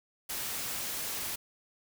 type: noise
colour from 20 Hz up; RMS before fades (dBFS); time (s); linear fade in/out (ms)
white; -36; 0.29-1.36; 10
effects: none

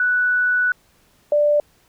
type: tone pair in turn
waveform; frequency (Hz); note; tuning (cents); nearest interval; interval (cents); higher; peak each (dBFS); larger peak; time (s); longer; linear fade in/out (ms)
sine; 1481 / 589.9; F#6 / D5; +1 / +8; octave + major third; 1593; first; -15 / -13; second; 0-0.72 / 1.32-1.6; first; 2
effects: pink hiss -58 dBFS RMS until 1.88 s

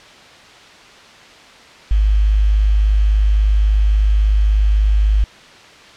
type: tone with quantisation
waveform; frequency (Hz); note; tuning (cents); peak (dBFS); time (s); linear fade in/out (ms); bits
sine; 51.8; G#1; -4; -10; 1.91-5.24; 0; 6
effects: white hiss -41 dBFS RMS until 5.96 s + low-pass 4000 Hz 12 dB/octave

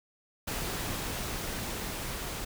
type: noise with level ramp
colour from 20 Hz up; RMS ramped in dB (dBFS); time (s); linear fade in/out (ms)
pink; -34 to -37; 0.47-2.45; 10
effects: none

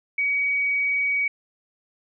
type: tone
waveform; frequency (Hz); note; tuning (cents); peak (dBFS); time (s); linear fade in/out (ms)
sine; 2261; C#7; +34; -20; 0.18-1.28; 5
effects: none

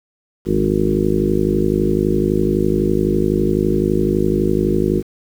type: harmonic tone with a mistuned harmonic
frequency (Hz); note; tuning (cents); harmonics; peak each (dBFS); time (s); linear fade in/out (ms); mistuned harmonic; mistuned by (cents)
51.91; G#1; 0; 1 / 2 / 3 / 4 / 5 / 6 / 7 / 8 / 9; -25 / -26 / -23 / -21 / -25 / -22 / -18 / -26 / -26; 0.45-5.03; 50; 3; +35
effects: 7-bit

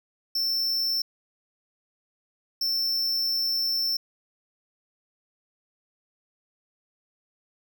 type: tone bursts at uneven times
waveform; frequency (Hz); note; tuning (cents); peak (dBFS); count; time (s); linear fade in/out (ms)
square; 5370; E8; +31; -24; 2; 0.35-1.02 / 2.61-3.97; 5
effects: none

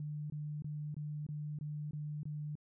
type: tone bursts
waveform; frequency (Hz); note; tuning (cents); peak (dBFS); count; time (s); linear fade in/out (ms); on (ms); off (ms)
sine; 149.5; D3; +31; -38; 8; 0-2.554; 2; 300; 22
effects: none

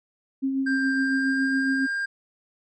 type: tone with tremolo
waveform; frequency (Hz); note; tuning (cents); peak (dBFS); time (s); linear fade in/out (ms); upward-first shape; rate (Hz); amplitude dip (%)
sine; 268.6; C4; +46; -21; 0.42-1.87; 20; sine; 7.2; 35
type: tone with pitch glide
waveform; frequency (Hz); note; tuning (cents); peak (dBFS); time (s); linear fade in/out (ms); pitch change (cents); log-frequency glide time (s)
triangle; 1586 to 1602.6; G6 to G6; +20 to +38; -23; 0.66-2.06; 10; +18; 0.92-1.45
effects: resampled to 22050 Hz

